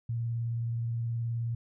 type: tone with vibrato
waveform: sine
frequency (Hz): 116.54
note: A#2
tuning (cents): 0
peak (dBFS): -29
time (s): 0.09-1.55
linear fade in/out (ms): 5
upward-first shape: sine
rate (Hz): 19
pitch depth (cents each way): 24
effects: none